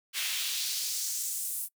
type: noise with high-pass filter sweep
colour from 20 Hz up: pink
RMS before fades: -33 dBFS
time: 0.13-1.69 s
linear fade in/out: 50 ms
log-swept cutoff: 2400 to 11000 Hz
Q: 1.6
effects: noise-tail reverb RT60 0.1 s tail -24 dB re dry